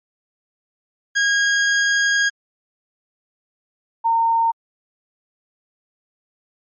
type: tone pair in turn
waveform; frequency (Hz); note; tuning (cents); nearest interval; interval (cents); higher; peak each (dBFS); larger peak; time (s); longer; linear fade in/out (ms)
40% pulse / sine; 1634 / 915.3; G#6 / A#5; -29 / -32; minor seventh; 1003; first; -14; neither; 1.15-2.3 / 4.04-4.52; first; 20
effects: MP3 32 kbps